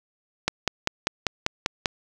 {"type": "click train", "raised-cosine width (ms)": 0.2, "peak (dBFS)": -4, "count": 8, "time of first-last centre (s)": [0.48, 1.858], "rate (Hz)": 5.08, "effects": []}